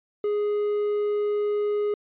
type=tone with hard clipping; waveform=triangle; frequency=415.3 Hz; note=G#4; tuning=in tune; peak=-23 dBFS; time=0.24-1.94 s; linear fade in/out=2 ms; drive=6 dB; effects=resampled to 8000 Hz